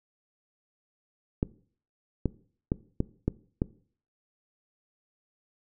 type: clicks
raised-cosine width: 3 ms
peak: -12 dBFS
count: 6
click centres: 1.429 / 2.257 / 2.719 / 3.004 / 3.28 / 3.619 s
effects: noise-tail reverb RT60 0.5 s tail -20 dB re dry